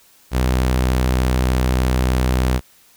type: tone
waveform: sawtooth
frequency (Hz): 63.3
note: B1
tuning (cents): +43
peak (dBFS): -11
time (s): 0.31-2.61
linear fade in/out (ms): 50
effects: white hiss -52 dBFS RMS until 2.96 s